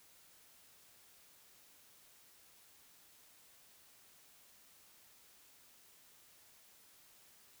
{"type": "silence", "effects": ["white hiss -64 dBFS RMS until 7.6 s"]}